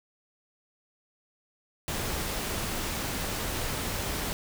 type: noise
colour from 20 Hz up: pink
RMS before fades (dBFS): -32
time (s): 1.88-4.33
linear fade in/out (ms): 0
effects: none